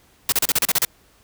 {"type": "noise bursts", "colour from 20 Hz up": "white", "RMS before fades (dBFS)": -18, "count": 9, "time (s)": [0.29, 0.85], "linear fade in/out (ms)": 2, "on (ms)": 32, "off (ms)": 34, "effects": ["pink hiss -56 dBFS RMS until 1.23 s"]}